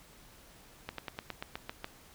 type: slowing click train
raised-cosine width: 0.3 ms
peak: -21 dBFS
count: 9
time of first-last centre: 0.89-1.844 s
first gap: 93 ms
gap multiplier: 1.07
effects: pink hiss -57 dBFS RMS until 2.14 s